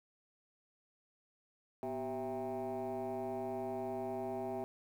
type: tone with frequency modulation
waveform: sine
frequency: 521 Hz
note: C5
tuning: 7 cents flat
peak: -35 dBFS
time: 1.83-4.64 s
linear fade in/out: 0 ms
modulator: 137 Hz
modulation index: 2.2
effects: tanh soft clip ceiling -34 dBFS + 11-bit